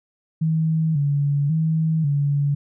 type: tone with vibrato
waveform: sine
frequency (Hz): 151.2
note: D#3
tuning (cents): -49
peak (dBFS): -17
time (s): 0.41-2.55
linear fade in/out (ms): 10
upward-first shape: square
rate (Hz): 0.92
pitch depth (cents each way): 96
effects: none